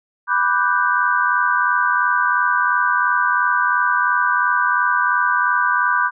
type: chord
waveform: sine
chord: G major seventh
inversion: first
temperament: equal with one note detuned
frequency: 987.8 / 1174.7 / 1485.1 / 1568 Hz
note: B5 / D6 / F#6 / G6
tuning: 0 / 0 / +6 / 0 cents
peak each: -20 dBFS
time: 0.27-6.11 s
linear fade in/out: 50 ms
effects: none